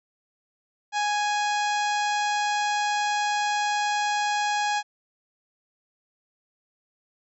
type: harmonic tone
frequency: 830.6 Hz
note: G#5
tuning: in tune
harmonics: 1 / 2 / 3 / 4 / 5 / 6 / 7 / 8 / 9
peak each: -24 / -30 / -34 / -36 / -38 / -40 / -41 / -42 / -43 dBFS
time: 0.92-4.83 s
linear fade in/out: 50 ms
effects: none